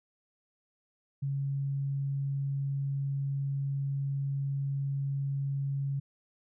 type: tone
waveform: sine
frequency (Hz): 138.59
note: C#3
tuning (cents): 0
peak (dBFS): -29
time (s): 1.22-6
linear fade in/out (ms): 10
effects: none

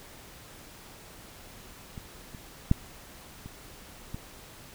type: clicks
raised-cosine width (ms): 5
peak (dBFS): -27 / -30 / -8 / -28 / -23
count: 5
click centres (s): 1.978 / 2.348 / 2.714 / 3.46 / 4.145
effects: pink hiss -49 dBFS RMS until 4.74 s

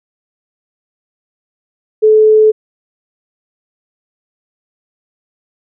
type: tone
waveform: sine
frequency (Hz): 432.4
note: A4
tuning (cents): -30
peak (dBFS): -4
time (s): 2.02-2.52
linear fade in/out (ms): 20
effects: none

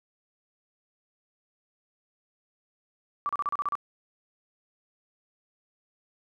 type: tone bursts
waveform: sine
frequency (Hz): 1160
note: D6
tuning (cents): -22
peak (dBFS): -25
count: 8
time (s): 3.26-3.753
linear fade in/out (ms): 0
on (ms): 31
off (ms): 35
effects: none

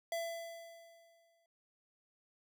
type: tone with exponential decay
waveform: square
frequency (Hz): 670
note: E5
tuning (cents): +28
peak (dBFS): -35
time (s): 0.12-1.46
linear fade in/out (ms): 2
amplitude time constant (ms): 290
effects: none

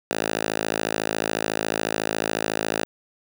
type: tone with high-pass filter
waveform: 5% pulse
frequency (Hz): 54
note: A1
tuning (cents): -32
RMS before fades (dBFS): -26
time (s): 0.11-2.85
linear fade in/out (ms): 0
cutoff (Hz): 280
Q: 0.51
effects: none

